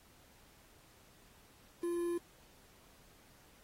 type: tone with quantisation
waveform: triangle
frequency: 345.2 Hz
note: F4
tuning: 20 cents flat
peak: -31 dBFS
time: 1.83-2.18 s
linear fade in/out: 5 ms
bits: 9
effects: pink hiss -64 dBFS RMS until 3.63 s + AAC 48 kbps